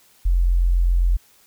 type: tone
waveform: sine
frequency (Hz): 43.76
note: F1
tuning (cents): +4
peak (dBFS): -14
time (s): 0.25-1.17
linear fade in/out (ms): 10
effects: white hiss -55 dBFS RMS until 1.46 s